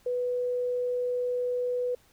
sine tone, 493.9 Hz, B4, in tune, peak -26 dBFS, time 0.06-1.95 s, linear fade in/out 5 ms, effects pink hiss -62 dBFS RMS until 2.12 s

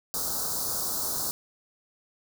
white band-stop noise, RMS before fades -30 dBFS, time 0.14-1.31 s, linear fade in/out 0 ms, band 1400 to 4200 Hz, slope 48 dB/octave, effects none

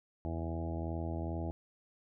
harmonic tone with a mistuned harmonic, 82.41 Hz, E2, in tune, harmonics 1 / 2 / 3 / 4 / 5 / 6 / 7 / 8 / 9 / 10, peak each -37 / -43 / -45 / -42 / -52 / -51 / -50 / -46 / -53 / -50 dBFS, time 0.25-1.51 s, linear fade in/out 0 ms, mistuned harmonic 1, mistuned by +28 cents, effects none

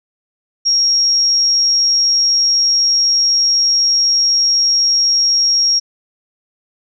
sine tone, 5588 Hz, F8, in tune, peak -10 dBFS, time 0.65-5.8 s, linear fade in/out 20 ms, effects none

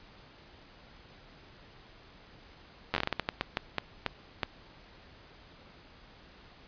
slowing click train, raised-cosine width 0.3 ms, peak -12 dBFS, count 15, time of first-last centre 2.94-4.432 s, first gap 10 ms, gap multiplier 1.32, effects pink hiss -55 dBFS RMS until 6.67 s + resampled to 11025 Hz

